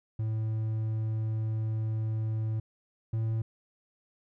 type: tone pair in turn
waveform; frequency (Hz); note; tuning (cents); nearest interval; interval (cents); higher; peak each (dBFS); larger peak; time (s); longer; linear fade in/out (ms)
triangle; 110 / 111.73; A2 / A2; 0 / +27; unison; 27; second; -26 / -25; second; 0.19-2.6 / 3.13-3.42; first; 5
effects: none